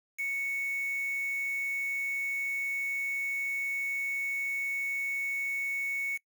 sine tone with quantisation, 2217 Hz, C#7, in tune, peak -30 dBFS, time 0.18-6.18 s, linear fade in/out 20 ms, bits 7, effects noise-tail reverb RT60 0.1 s tail -24 dB re dry

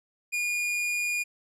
45% pulse tone, 2434 Hz, D#7, 39 cents flat, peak -26 dBFS, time 0.32-1.24 s, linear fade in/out 20 ms, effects low-pass 12000 Hz 12 dB/octave

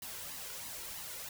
white noise with flanger, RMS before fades -44 dBFS, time 0.02-1.29 s, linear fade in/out 2 ms, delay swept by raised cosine 1 to 2.1 ms, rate 3.1 Hz, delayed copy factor +0.55, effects none

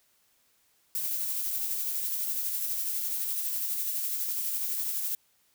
violet noise with tremolo, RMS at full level -30 dBFS, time 0.95-5.15 s, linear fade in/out 2 ms, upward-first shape sine, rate 12 Hz, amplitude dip 30%, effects white hiss -68 dBFS RMS until 5.54 s

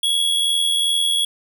square tone with amplitude modulation, 3341 Hz, G#7, 10 cents sharp, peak -15 dBFS, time 0.03-1.25 s, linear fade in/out 5 ms, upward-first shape sine, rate 82.5 Hz, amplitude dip 45%, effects none

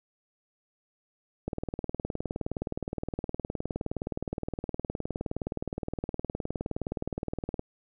click train, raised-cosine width 2 ms, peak -18 dBFS, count 119, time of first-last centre 1.48-7.594 s, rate 19.3 Hz, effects none

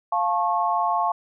sine chord, F augmented, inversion none, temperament just, 698.5 / 873.1 / 1091.3 Hz, F5 / A5 / C#6, 0 / -14 / -27 cents, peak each -24 / -24 / -24 dBFS, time 0.12-1.12 s, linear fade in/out 5 ms, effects none

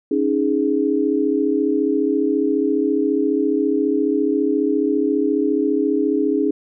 sine chord, C# suspended second, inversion none, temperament just, 277.2 / 311.8 / 415.8 Hz, C#4 / D#4 / G#4, 0 / +4 / +2 cents, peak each -20 dBFS, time 0.11-6.51 s, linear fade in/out 5 ms, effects none

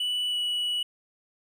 triangle tone with pitch glide, 2962 to 2940 Hz, F#7 to F#7, +1 to -12 cents, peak -24 dBFS, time 0-0.83 s, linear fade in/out 5 ms, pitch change -13 cents, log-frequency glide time 0.3-0.35 s, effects none

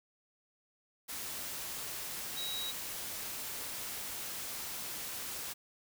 sine tone in noise, 3839 Hz, B7, 50 cents flat, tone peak -37 dBFS, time 2.36-2.72 s, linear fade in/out 20 ms, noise white, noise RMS -41 dBFS, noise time 1.08-5.54 s, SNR +1 dB, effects none

